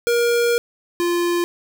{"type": "tone pair in turn", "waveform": "square", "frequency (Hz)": [473.5, 347.2], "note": ["A#4", "F4"], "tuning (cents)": [27, -10], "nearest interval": "perfect fourth", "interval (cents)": 537, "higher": "first", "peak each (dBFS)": [-16, -18], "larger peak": "first", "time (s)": [[0.07, 0.58], [1, 1.44]], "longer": "first", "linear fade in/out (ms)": 0, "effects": []}